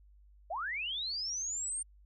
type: linear sweep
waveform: sine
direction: up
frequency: 587.3 to 8870 Hz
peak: -34 dBFS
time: 0.5-1.83 s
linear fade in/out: 10 ms
effects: added 50 Hz sine -57 dBFS peak until 2.05 s